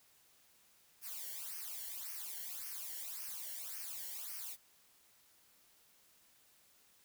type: noise with flanger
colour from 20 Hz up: blue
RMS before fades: -45 dBFS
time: 1.01-4.57 s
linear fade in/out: 50 ms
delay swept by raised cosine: 0.26 to 0.82 ms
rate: 1.8 Hz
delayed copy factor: -0.85
effects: white hiss -68 dBFS RMS until 7.04 s